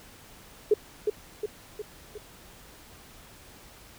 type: tone with echo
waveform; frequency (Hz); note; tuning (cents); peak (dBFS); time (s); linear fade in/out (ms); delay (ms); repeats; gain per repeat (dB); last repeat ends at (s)
sine; 421.7; G#4; +26; -16; 0.71-0.74; 5; 360; 4; -5; 2.18
effects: pink hiss -51 dBFS RMS until 3.98 s